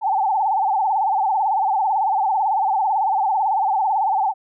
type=tone with vibrato; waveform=sine; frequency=820 Hz; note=G#5; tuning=22 cents flat; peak=-16 dBFS; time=0.01-4.34 s; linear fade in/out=50 ms; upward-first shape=sine; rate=18 Hz; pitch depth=150 cents each way; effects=none